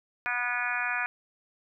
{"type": "harmonic tone", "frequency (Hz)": 244.3, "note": "B3", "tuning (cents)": -19, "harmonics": [3, 4, 5, 6, 7, 8, 9, 10], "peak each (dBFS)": [-38, -38, -38, -32, -33, -41, -38, -34], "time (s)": [0.26, 1.06], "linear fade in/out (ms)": 0, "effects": []}